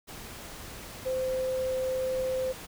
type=tone in noise; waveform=sine; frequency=518 Hz; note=C5; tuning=17 cents flat; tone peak=-27 dBFS; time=1.05-2.53 s; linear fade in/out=20 ms; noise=pink; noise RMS=-43 dBFS; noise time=0.07-2.67 s; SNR=+13 dB; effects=none